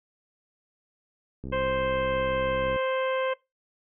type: click train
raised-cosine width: 3 ms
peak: -24 dBFS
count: 88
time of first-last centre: 1.44-2.76 s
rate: 65.9 Hz
type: harmonic tone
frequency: 523.3 Hz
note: C5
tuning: in tune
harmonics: 1 / 2 / 3 / 4 / 5 / 6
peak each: -26 / -32 / -36 / -38 / -40 / -42 dBFS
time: 1.52-3.34 s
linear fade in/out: 10 ms
effects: noise-tail reverb RT60 0.2 s tail -20 dB re dry